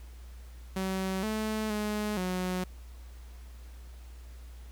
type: tone with pitch steps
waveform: sawtooth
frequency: 189.6 / 216.9 / 210.6 / 183.1 Hz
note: F#3 / A3 / G#3 / F#3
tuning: +43 / -25 / +24 / -18 cents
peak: -26 dBFS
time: 0.76-2.64 s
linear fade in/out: 5 ms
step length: 470 ms
effects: added 60 Hz sine -44 dBFS peak until 4.71 s + pink hiss -59 dBFS RMS until 4.71 s